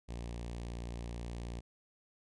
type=tone with notch filter; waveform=sawtooth; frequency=58.7 Hz; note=A#1; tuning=13 cents sharp; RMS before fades=-42 dBFS; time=0.08-1.61 s; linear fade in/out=20 ms; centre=1400 Hz; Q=1.6; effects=resampled to 22050 Hz